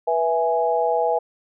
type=chord; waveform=sine; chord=E major; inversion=second; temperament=equal with one note detuned; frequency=489.1 / 659.3 / 830.6 Hz; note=B4 / E5 / G#5; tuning=-17 / 0 / 0 cents; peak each=-22 dBFS; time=0.07-1.19 s; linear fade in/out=10 ms; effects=none